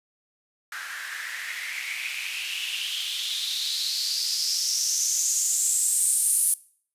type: noise with band-pass filter sweep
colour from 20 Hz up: blue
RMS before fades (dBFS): -27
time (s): 0.72-6.54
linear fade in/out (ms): 2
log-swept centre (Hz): 1500 to 10000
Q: 5.6
effects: noise-tail reverb RT60 0.5 s tail -21 dB re dry + resampled to 32000 Hz